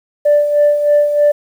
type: tone with tremolo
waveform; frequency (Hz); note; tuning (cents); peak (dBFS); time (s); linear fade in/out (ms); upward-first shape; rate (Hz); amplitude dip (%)
sine; 587.3; D5; 0; -5; 0.25-1.32; 10; sine; 3.2; 60
effects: tanh soft clip ceiling -4 dBFS + 7-bit